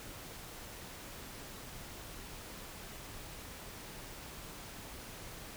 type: silence
effects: pink hiss -48 dBFS RMS until 5.56 s